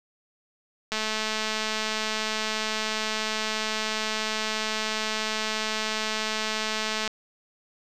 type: click train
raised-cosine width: 0.2 ms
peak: -11 dBFS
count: 1337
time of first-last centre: 0.92-7.077 s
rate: 217 Hz
effects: none